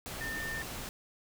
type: tone in noise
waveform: sine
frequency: 1800 Hz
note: A6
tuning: 39 cents sharp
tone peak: -36 dBFS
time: 0.21-0.62 s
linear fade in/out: 0 ms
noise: pink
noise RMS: -41 dBFS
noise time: 0.06-0.89 s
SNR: +2 dB
effects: none